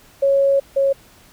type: tone pair in turn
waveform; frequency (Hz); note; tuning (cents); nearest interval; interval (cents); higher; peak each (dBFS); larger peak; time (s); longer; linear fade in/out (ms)
sine; 552 / 548.5; C#5 / C#5; -7 / -18; unison; 11; first; -12 / -13; first; 0.22-0.6 / 0.76-0.93; first; 10
effects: pink hiss -49 dBFS RMS until 1.32 s